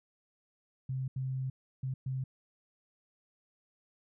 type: tone bursts at uneven times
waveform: sine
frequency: 131.2 Hz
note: C3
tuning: 5 cents sharp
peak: -32 dBFS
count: 4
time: 0.89-1.08 / 1.16-1.5 / 1.83-1.94 / 2.06-2.24 s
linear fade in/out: 5 ms
effects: none